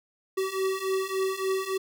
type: beating tone pair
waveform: square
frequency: 379.9 / 383.4 Hz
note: F#4 / G4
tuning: +46 / -38 cents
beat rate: 3.5 Hz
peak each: -31 / -29 dBFS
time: 0.37-1.78 s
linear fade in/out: 10 ms
effects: none